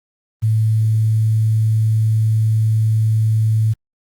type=tone with quantisation; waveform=sine; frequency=110 Hz; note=A2; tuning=in tune; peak=-12 dBFS; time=0.42-3.74 s; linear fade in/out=20 ms; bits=7; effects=Opus 24 kbps